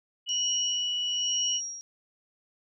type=tone; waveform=sine; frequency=2945 Hz; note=F#7; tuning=9 cents flat; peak=-27 dBFS; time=0.26-1.61 s; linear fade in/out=50 ms
type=tone with tremolo; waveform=sine; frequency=5650 Hz; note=F8; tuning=19 cents sharp; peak=-28 dBFS; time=0.29-1.81 s; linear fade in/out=0 ms; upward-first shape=sine; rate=1.1 Hz; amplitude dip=80%
effects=none